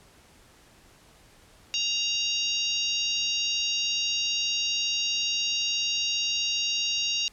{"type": "harmonic tone with a mistuned harmonic", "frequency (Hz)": 932.3, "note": "A#5", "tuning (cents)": 0, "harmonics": [3, 4, 5, 6, 7], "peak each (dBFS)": [-28, -31, -33, -33, -36], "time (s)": [1.74, 7.28], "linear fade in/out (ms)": 0, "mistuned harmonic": 4, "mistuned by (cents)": 23, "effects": ["pink hiss -56 dBFS RMS until 7.32 s", "low-pass 11000 Hz 12 dB/octave"]}